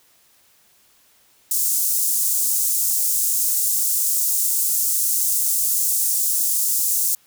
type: high-pass noise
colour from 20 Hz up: pink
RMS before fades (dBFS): -20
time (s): 1.51-7.15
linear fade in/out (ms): 2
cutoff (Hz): 7200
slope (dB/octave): 24
effects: white hiss -57 dBFS RMS until 7.26 s